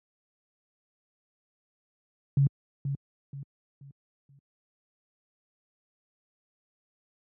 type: tone with echo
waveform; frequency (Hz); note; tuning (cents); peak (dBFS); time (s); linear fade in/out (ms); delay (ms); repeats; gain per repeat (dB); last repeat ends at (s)
sine; 138.9; C#3; +4; -18; 2.37-2.47; 2; 480; 4; -9; 4.39
effects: high-pass 80 Hz 12 dB/octave